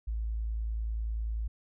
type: tone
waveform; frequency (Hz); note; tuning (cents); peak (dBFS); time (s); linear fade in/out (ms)
sine; 55.1; A1; +3; -30; 0.07-1.48; 10
effects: none